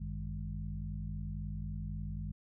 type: harmonic tone with a mistuned harmonic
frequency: 51.1 Hz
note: G#1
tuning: 27 cents flat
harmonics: 1 / 2 / 3 / 4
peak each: -40 / -43 / -42 / -46 dBFS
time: 0-2.32 s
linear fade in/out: 10 ms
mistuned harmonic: 2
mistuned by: -130 cents
effects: none